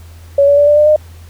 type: tone with pitch steps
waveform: sine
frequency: 562 / 571.2 / 580.5 / 589.9 / 599.6 / 609.3 Hz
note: C#5 / D5 / D5 / D5 / D5 / D#5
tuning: +24 / -48 / -20 / +8 / +36 / -36 cents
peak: -5 dBFS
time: 0.38-0.962 s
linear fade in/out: 5 ms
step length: 97 ms
effects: added 83 Hz sine -33 dBFS peak until 1.29 s + pink hiss -45 dBFS RMS until 1.29 s